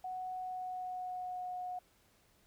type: tone with pitch glide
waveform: sine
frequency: 740 to 727.3 Hz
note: F#5 to F#5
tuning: 0 to -30 cents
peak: -38 dBFS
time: 0.04-1.79 s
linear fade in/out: 5 ms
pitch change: -30 cents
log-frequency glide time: 0.36-1.53 s
effects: pink hiss -69 dBFS RMS until 2.46 s